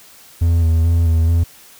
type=tone with vibrato; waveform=triangle; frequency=82.8 Hz; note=E2; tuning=8 cents sharp; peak=-9 dBFS; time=0.41-1.44 s; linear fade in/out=10 ms; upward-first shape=square; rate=2.3 Hz; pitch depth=27 cents each way; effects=white hiss -44 dBFS RMS until 1.79 s